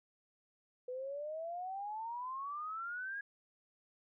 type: exponential sweep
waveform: sine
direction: up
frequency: 493.9 to 1661.2 Hz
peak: -39 dBFS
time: 0.88-3.21 s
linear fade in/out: 5 ms
effects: none